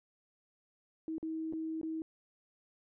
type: tone with dropouts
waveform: sine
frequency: 319.9 Hz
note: D#4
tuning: 48 cents sharp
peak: -35 dBFS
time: 1.08-2.02 s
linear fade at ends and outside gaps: 1 ms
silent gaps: 1.182-1.228 / 1.526-1.534 / 1.814-1.831 s
effects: none